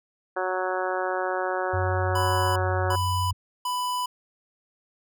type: harmonic tone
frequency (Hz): 185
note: F#3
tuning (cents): 0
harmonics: 2 / 3 / 4 / 5 / 6 / 7 / 8 / 9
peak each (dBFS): -31 / -30 / -31 / -34 / -35 / -36 / -34 / -37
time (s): 0.36-2.96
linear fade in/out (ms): 10
type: tone with pitch glide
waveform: sine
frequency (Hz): 93.5 to 92.75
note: F#2 to F#2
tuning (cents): +19 to +5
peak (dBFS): -25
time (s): 1.73-3.33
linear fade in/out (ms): 10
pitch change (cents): -14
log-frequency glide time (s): 2.58-3.2
type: tone bursts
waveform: square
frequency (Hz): 994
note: B5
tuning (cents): +11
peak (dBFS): -26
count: 3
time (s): 2.15-4.06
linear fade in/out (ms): 5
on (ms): 410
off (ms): 340
effects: none